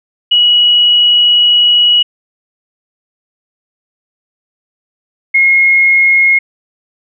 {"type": "tone pair in turn", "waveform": "sine", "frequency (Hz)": [2918, 2155], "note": ["F#7", "C#7"], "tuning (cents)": [-25, -49], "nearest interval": "perfect fourth", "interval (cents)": 524, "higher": "first", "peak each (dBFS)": -5, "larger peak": "neither", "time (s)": [[0.31, 2.03], [5.34, 6.39]], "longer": "first", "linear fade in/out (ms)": 10, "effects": []}